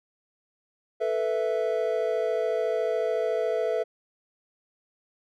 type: chord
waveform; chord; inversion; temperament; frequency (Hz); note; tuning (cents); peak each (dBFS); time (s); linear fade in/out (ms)
triangle; A suspended second; none; equal; 440 / 493.9 / 659.3; A4 / B4 / E5; 0 / 0 / 0; -26 / -27 / -26; 1-3.84; 20
effects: none